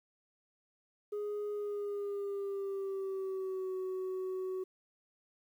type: tone with pitch glide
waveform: sine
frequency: 415 to 374 Hz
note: G#4 to F#4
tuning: -1 to +19 cents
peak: -32 dBFS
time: 1.12-4.64 s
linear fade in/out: 10 ms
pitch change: -180 cents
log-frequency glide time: 1.52-3.74 s
effects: tanh soft clip ceiling -34 dBFS + 11-bit

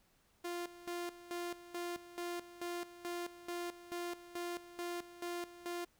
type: tone with tremolo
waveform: sawtooth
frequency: 348.6 Hz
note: F4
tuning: 3 cents flat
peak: -35 dBFS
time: 0.44-5.85 s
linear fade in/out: 10 ms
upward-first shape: square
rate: 2.3 Hz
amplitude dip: 80%
effects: pink hiss -72 dBFS RMS until 5.99 s

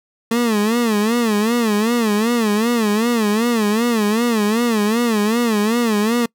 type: tone with vibrato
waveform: 30% pulse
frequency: 222.9 Hz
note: A3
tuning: 23 cents sharp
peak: -12 dBFS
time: 0.31-6.26 s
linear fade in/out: 5 ms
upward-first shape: sine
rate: 2.6 Hz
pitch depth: 140 cents each way
effects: noise-tail reverb RT60 0.1 s tail -26 dB re dry

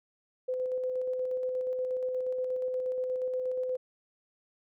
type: tone with tremolo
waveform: sine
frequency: 509 Hz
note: C5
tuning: 48 cents flat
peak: -28 dBFS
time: 0.48-3.77 s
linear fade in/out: 10 ms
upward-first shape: square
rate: 8.4 Hz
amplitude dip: 25%
effects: none

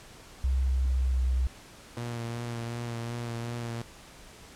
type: tone with pitch glide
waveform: sine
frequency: 65.5 to 63.75 Hz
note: C2 to C2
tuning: +2 to -44 cents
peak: -23 dBFS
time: 0.44-1.47 s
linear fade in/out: 0 ms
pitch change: -46 cents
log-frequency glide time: 0.61-1.25 s
type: clicks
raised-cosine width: 1 ms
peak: -30 dBFS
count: 2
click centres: 1.97 / 1.976 s
type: tone with vibrato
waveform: sawtooth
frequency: 117.9 Hz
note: A#2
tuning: 20 cents sharp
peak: -29 dBFS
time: 1.97-3.82 s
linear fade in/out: 5 ms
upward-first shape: sine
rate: 2.7 Hz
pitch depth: 24 cents each way
effects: pink hiss -50 dBFS RMS until 4.55 s + low-pass 10000 Hz 12 dB/octave

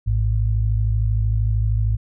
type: tone pair together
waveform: sine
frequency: 54.54 / 107.6 Hz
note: A1 / A2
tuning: -15 / -38 cents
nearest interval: octave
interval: 1177 cents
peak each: -19 dBFS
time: 0.06-1.97 s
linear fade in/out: 20 ms
effects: none

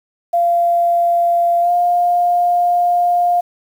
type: tone with pitch glide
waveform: sine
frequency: 690 to 704.5 Hz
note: F5 to F5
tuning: -21 to +15 cents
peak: -11 dBFS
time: 0.33-3.41 s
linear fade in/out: 10 ms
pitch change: +36 cents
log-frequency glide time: 1.61-1.71 s
effects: 7-bit

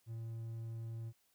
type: tone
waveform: triangle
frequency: 113.9 Hz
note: A#2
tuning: 40 cents flat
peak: -39 dBFS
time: 0.06-1.13 s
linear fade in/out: 50 ms
effects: white hiss -75 dBFS RMS until 1.34 s

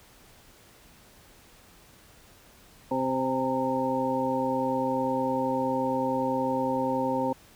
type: harmonic tone with a mistuned harmonic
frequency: 130.81 Hz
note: C3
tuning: in tune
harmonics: 1 / 2 / 3 / 4 / 6 / 7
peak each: -40 / -29 / -37 / -29 / -36 / -30 dBFS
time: 2.91-7.33 s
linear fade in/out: 5 ms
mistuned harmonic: 6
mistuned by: +44 cents
effects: pink hiss -55 dBFS RMS until 7.55 s

